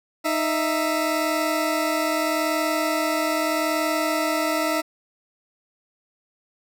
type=tone pair together; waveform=20% pulse; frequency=311.1 / 663 Hz; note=D#4 / E5; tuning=0 / +10 cents; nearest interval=octave + minor second; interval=1310 cents; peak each=-19 dBFS; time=0.24-4.82 s; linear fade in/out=20 ms; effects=none